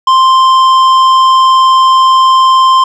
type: tone with tanh clipping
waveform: sine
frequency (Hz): 1046.5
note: C6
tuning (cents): 0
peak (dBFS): -5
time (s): 0.07-2.84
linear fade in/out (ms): 5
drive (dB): 10
effects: none